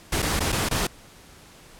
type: noise with dropouts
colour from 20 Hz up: pink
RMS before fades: -24 dBFS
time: 0.12-0.87 s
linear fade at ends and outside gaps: 5 ms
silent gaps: 0.221-0.225 / 0.395-0.404 / 0.521-0.525 / 0.689-0.71 s
effects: pink hiss -49 dBFS RMS until 1.79 s + low-pass 12000 Hz 12 dB/octave